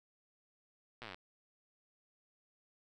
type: slowing click train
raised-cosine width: 0.3 ms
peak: -30 dBFS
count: 14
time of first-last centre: 1.02-1.145 s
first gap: 8 ms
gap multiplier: 1.03
effects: none